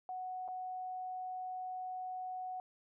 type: tone with dropouts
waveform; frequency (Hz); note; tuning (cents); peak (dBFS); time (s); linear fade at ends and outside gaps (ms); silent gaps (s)
sine; 740; F#5; 0; -39; 0.09-2.6; 1; 0.479-0.485
effects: none